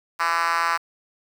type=tone with high-pass filter; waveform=5% pulse; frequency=167.9 Hz; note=E3; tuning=32 cents sharp; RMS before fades=-22 dBFS; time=0.19-0.78 s; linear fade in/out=20 ms; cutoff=1100 Hz; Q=2.8; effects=low-pass 7000 Hz 12 dB/octave + 7-bit